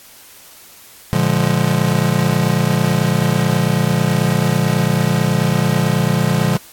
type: chord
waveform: square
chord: Bb dominant seventh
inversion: none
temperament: just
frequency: 116.54 / 145.68 / 174.81 / 209.8 Hz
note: Bb2 / D3 / F3 / Ab3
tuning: 0 / -14 / +2 / +18 cents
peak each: -21 / -18 / -19 / -22 dBFS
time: 1.13-6.57 s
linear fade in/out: 0 ms
effects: white hiss -42 dBFS RMS until 6.72 s + AAC 64 kbps